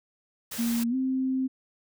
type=noise; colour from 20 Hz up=white; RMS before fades=-36 dBFS; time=0.51-0.84 s; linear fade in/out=10 ms
type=tone with pitch glide; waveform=sine; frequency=233.1 to 261.6 Hz; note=A#3 to C4; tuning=0 to 0 cents; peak=-24 dBFS; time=0.58-1.48 s; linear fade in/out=20 ms; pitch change=+200 cents; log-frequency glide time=0.89-0.95 s
effects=none